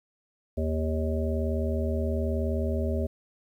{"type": "harmonic tone", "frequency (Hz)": 79, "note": "D#2", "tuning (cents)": 27, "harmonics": [1, 3, 5, 7, 8], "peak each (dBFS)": [-27, -32, -34, -35, -36], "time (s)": [0.57, 3.07], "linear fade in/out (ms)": 10, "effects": ["10-bit"]}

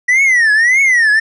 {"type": "tone with vibrato", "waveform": "triangle", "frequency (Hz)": 1930, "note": "B6", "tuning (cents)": -40, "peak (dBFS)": -6, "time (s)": [0.08, 1.2], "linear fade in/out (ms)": 10, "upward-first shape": "triangle", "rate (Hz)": 1.7, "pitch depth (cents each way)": 250, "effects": ["resampled to 24000 Hz"]}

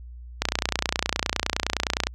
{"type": "click train", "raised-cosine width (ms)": 0.2, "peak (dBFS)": -4, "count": 50, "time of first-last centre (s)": [0.42, 2.07], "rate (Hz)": 29.7, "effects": ["added 60 Hz sine -38 dBFS peak until 2.14 s"]}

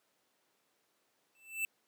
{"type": "tone with exponential growth", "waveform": "square", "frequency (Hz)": 2652, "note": "E7", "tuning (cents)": 10, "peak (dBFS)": -30, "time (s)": [1.35, 1.65], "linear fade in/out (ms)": 1, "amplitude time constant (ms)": 64, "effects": ["pink hiss -75 dBFS RMS until 1.87 s", "high-pass 300 Hz 12 dB/octave"]}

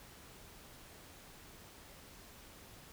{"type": "silence", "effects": ["pink hiss -56 dBFS RMS until 2.92 s"]}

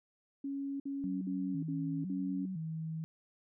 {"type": "tone bursts", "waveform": "sine", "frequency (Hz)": 277.2, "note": "C#4", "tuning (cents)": 0, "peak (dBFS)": -35, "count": 5, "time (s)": [0.44, 2.456], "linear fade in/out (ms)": 5, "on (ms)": 360, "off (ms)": 54}
{"type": "tone with vibrato", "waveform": "sine", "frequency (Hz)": 173.7, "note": "F3", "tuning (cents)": -9, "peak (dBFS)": -36, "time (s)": [1.04, 3.04], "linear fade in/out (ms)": 0, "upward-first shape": "square", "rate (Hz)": 0.99, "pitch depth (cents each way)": 140}
{"effects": []}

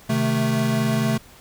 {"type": "chord", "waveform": "square", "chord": "A diminished", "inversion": "first", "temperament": "equal", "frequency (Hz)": [130.81, 155.56, 220], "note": ["C3", "Eb3", "A3"], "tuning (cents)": [0, 0, 0], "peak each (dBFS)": [-24, -28, -22], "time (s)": [0.09, 1.18], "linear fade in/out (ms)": 10, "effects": ["pink hiss -48 dBFS RMS until 1.4 s"]}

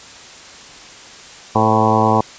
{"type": "harmonic tone with a mistuned harmonic", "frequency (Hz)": 110, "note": "A2", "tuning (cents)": 0, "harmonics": [1, 2, 3, 4, 5, 6, 7, 8, 9, 10], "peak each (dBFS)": [-20, -19, -23, -21, -22, -23, -18, -21, -18, -23], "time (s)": [1.55, 2.21], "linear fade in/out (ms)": 5, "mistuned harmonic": 5, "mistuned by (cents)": -39, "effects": ["white hiss -38 dBFS RMS until 2.38 s", "resampled to 16000 Hz"]}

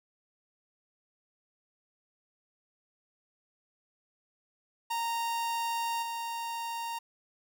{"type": "tone with level steps", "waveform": "45% pulse", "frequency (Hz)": 927, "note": "A#5", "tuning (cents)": -10, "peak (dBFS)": [-30, -34], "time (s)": [4.9, 6.99], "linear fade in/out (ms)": 10, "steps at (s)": 6.02, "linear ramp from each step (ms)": 10, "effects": []}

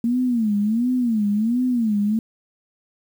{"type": "tone with vibrato", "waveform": "sine", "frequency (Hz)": 227.5, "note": "A#3", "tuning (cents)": -42, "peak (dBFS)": -17, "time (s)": [0.04, 2.19], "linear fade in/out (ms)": 2, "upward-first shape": "sine", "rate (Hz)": 1.4, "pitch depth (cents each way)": 190, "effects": ["8-bit"]}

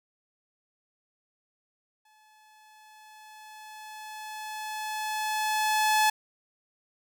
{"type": "tone with exponential growth", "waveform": "sawtooth", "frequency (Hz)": 860, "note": "A5", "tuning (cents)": -40, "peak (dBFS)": -16, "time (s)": [2.05, 6.1], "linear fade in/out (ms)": 5, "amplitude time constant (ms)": 880, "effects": []}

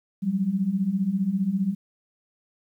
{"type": "beating tone pair", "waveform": "sine", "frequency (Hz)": [181.7, 196.7], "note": ["F#3", "G3"], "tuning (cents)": [-31, 6], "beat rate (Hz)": 15, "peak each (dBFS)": [-27, -23], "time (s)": [0.22, 1.75], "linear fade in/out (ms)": 20, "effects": ["10-bit"]}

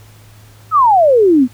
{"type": "exponential sweep", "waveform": "sine", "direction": "down", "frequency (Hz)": [1330, 235.5], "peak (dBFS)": -6, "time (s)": [0.71, 1.48], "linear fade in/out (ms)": 50, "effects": ["added 106 Hz sine -40 dBFS peak until 1.53 s", "pink hiss -46 dBFS RMS until 1.53 s"]}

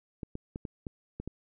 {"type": "clicks", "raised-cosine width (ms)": 3, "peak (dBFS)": -24, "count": 7, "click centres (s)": [0.232, 0.354, 0.559, 0.652, 0.868, 1.2, 1.276], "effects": []}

